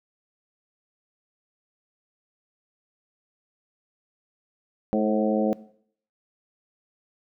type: harmonic tone with a mistuned harmonic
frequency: 107.2 Hz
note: A2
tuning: 45 cents flat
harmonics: 2 / 3 / 4 / 5 / 6 / 7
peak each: -23 / -28 / -29 / -26 / -33 / -32 dBFS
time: 4.93-5.53 s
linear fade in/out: 0 ms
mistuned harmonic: 4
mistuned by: +38 cents
effects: noise-tail reverb RT60 0.6 s tail -19 dB re dry